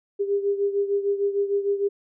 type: beating tone pair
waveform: sine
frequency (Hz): 400 / 406.6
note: G4 / G#4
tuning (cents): +35 / -37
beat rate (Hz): 6.6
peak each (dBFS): -22 / -27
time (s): 0.19-1.89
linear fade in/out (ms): 20
effects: none